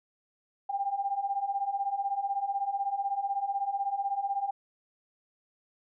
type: beating tone pair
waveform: sine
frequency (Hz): 784 / 800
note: G5 / G5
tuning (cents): 0 / +35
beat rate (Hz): 16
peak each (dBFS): -33 / -30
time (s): 0.69-4.51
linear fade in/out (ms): 10
effects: none